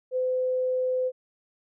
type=tone; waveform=sine; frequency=510 Hz; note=C5; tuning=44 cents flat; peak=-23 dBFS; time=0.11-1.12 s; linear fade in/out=50 ms; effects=none